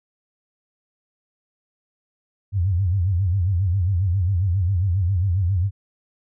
sine tone with vibrato, 92.5 Hz, F#2, in tune, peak -17 dBFS, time 2.52-5.71 s, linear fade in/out 50 ms, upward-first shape sine, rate 7.4 Hz, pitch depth 160 cents each way, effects none

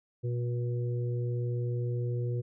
harmonic tone, 120.9 Hz, B2, 36 cents flat, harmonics 1 / 3 / 4, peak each -29 / -39 / -41 dBFS, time 0.23-2.42 s, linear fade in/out 20 ms, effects none

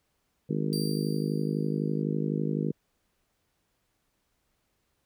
harmonic tone, 51.91 Hz, G#1, in tune, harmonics 3 / 4 / 5 / 6 / 7 / 8 / 9, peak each -30 / -32 / -34 / -36 / -37 / -38 / -39 dBFS, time 0.49-2.72 s, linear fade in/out 10 ms
sawtooth tone with exponential decay, 4699 Hz, D8, in tune, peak -30 dBFS, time 0.73-2.02 s, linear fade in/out 0 ms, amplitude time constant 280 ms
effects pink hiss -75 dBFS RMS until 5.05 s

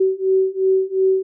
sine beating tone pair, 378.8 / 381.6 Hz, F#4 / G4, +41 / -47 cents, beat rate 2.8 Hz, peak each -18 / -17 dBFS, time 0-1.23 s, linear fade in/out 10 ms, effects none

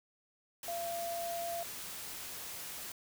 sine tone in noise, 683 Hz, F5, 39 cents flat, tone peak -36 dBFS, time 0.68-1.63 s, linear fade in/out 2 ms, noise white, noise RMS -44 dBFS, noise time 0.63-2.92 s, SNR +5 dB, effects none

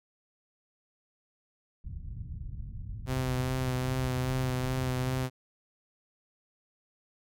white low-pass noise, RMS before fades -39 dBFS, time 1.84-5.24 s, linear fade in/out 5 ms, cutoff 120 Hz, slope 24 dB/octave
sawtooth tone with vibrato, 128.5 Hz, C3, 31 cents flat, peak -25 dBFS, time 3.06-5.3 s, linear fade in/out 50 ms, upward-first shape sine, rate 2.5 Hz, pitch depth 19 cents each way
effects none

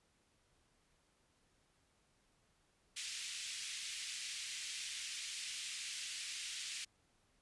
pink band-pass noise, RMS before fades -45 dBFS, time 2.96-6.85 s, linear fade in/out 10 ms, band 2300 to 9200 Hz, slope 24 dB/octave, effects pink hiss -75 dBFS RMS until 7.41 s + resampled to 24000 Hz

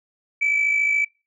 sine tone pair together, 2300 / 2354 Hz, D7 / D7, -37 / +3 cents, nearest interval unison, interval 40 cents, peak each -17 / -25 dBFS, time 0.41-1.05 s, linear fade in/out 10 ms, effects noise-tail reverb RT60 0.3 s tail -25 dB re dry + tanh soft clip ceiling -13 dBFS

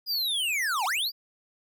square linear two-way sweep, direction down then up, 4966 to 715 to 4966 Hz, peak -26 dBFS, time 0.06-1.12 s, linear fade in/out 50 ms, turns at 0.85 s, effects none

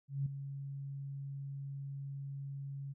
sine tone with ADSR envelope, 138.7 Hz, C#3, 1 cent sharp, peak -30 dBFS, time 0.08-2.94 s, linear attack 180 ms, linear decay 5 ms, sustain -10 dB, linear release 26 ms, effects none

